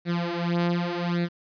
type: tone with flanger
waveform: sawtooth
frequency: 173 Hz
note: F3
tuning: 16 cents flat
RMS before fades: -26 dBFS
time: 0.05-1.29 s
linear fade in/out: 50 ms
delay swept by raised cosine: 0.48 to 5.78 ms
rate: 0.86 Hz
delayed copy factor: +0.9
effects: resampled to 11025 Hz + 9-bit